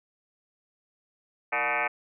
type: tone with frequency modulation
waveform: sine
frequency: 1526 Hz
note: G6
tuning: 47 cents flat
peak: -24 dBFS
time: 1.52-1.88 s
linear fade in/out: 10 ms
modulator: 133 Hz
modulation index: 7
effects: none